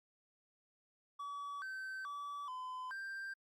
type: tone with pitch steps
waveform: triangle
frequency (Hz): 1141 / 1543 / 1150 / 1017 / 1579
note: C#6 / G6 / D6 / C6 / G6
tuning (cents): +50 / -28 / -37 / -50 / +12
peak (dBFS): -40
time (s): 1.19-3.34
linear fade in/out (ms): 10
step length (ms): 430
effects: Opus 48 kbps